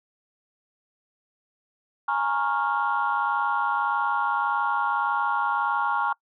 sine chord, Bb minor seventh, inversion third, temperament equal with one note detuned, 830.6 / 932.3 / 1098.5 / 1396.9 Hz, Ab5 / Bb5 / Db6 / F6, 0 / 0 / -16 / 0 cents, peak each -27 dBFS, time 2.08-6.13 s, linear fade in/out 5 ms, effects noise-tail reverb RT60 0.1 s tail -25 dB re dry + tanh soft clip ceiling -14 dBFS

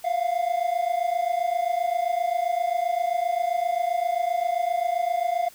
triangle tone pair together, 684.4 / 712 Hz, F5 / F5, -35 / +33 cents, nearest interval minor second, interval 68 cents, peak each -23 / -23 dBFS, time 0.04-5.49 s, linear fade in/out 10 ms, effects white hiss -50 dBFS RMS until 5.54 s

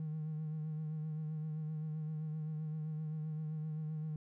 triangle tone with vibrato, 155.2 Hz, D#3, 4 cents flat, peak -34 dBFS, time 0-4.16 s, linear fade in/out 2 ms, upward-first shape triangle, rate 7.7 Hz, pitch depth 38 cents each way, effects tanh soft clip ceiling -33 dBFS

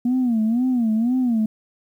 sine tone with vibrato, 236.7 Hz, A#3, 27 cents sharp, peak -15 dBFS, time 0.05-1.46 s, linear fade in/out 5 ms, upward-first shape sine, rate 2 Hz, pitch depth 150 cents each way, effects tanh soft clip ceiling -14 dBFS + 9-bit

